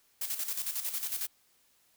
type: noise with tremolo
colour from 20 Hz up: blue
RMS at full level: -33 dBFS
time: 0.21-1.27 s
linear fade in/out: 5 ms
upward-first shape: square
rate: 11 Hz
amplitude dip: 60%
effects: white hiss -68 dBFS RMS until 1.96 s